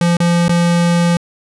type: tone with dropouts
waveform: square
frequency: 172.2 Hz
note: F3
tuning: 24 cents flat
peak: -11 dBFS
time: 0.01-1.17 s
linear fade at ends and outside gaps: 2 ms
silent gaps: 0.169-0.202 / 0.482-0.493 s
effects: resampled to 24000 Hz